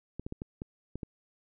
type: clicks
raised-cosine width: 3 ms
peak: -24 dBFS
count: 7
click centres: 0.196 / 0.265 / 0.324 / 0.419 / 0.619 / 0.956 / 1.032 s
effects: none